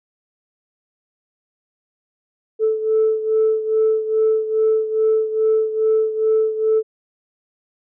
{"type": "beating tone pair", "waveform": "sine", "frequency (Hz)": [437.8, 440.2], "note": ["A4", "A4"], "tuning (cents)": [-9, 1], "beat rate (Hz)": 2.4, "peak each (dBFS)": [-15, -20], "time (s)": [2.59, 6.83], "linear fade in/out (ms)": 50, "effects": ["tanh soft clip ceiling -9 dBFS"]}